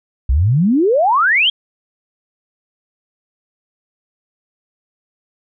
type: exponential sweep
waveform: sine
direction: up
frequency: 58.27 to 3345 Hz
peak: -10 dBFS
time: 0.29-1.5 s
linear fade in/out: 5 ms
effects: none